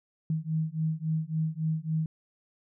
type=beating tone pair; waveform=sine; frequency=156.8 / 160.4 Hz; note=D#3 / E3; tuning=+14 / -47 cents; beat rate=3.6 Hz; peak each=-30 dBFS; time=0.3-2.06 s; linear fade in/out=2 ms; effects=none